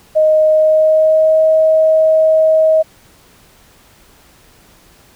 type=tone with pitch glide; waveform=sine; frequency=622.3 to 633.5 Hz; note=D#5 to D#5; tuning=0 to +31 cents; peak=-7 dBFS; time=0.15-2.83 s; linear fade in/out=20 ms; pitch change=+31 cents; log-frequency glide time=0.5-1.44 s; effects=pink hiss -47 dBFS RMS until 5.15 s